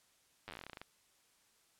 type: slowing click train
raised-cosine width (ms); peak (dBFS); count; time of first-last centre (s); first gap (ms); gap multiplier
0.3; -30; 16; 0.48-0.816; 9; 1.12
effects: white hiss -71 dBFS RMS until 1.79 s + low-pass 11000 Hz 12 dB/octave